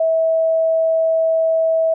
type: tone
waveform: sine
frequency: 649 Hz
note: E5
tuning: 27 cents flat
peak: -13 dBFS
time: 0-1.94 s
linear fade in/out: 5 ms
effects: none